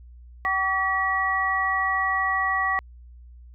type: tone cluster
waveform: sine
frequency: 766 / 1143 / 1928 Hz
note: G5 / D6 / B6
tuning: -40 / -47 / -42 cents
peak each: -28 / -25 / -24 dBFS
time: 0.45-2.79 s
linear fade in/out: 0 ms
effects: added 60 Hz sine -43 dBFS peak until 3.54 s